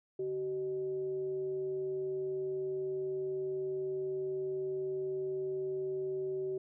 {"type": "tone with frequency modulation", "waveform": "sine", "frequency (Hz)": 380, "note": "F#4", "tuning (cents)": 46, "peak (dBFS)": -33, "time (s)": [0.19, 6.58], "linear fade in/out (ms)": 5, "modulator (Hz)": 236, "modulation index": 0.27, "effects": []}